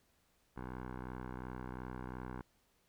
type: tone with low-pass filter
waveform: 10% pulse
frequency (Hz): 62.8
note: B1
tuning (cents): +30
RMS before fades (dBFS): -45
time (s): 0.56-2.42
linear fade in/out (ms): 10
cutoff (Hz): 1300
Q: 2.2
effects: pink hiss -74 dBFS RMS until 2.88 s